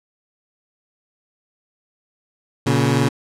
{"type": "tone pair together", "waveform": "20% pulse", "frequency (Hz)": [118.8, 141.28], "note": ["A#2", "C#3"], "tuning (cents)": [33, 33], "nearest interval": "minor third", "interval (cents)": 300, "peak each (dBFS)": -13, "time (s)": [2.66, 3.09], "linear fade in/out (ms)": 10, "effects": ["low-pass 10000 Hz 12 dB/octave"]}